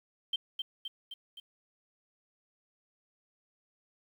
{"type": "tone with echo", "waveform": "sine", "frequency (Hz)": 3136, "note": "G7", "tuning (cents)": 0, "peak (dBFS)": -28, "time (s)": [0.33, 0.36], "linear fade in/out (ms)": 5, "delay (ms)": 260, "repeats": 4, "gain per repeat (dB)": -4, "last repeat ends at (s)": 1.4, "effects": ["10-bit"]}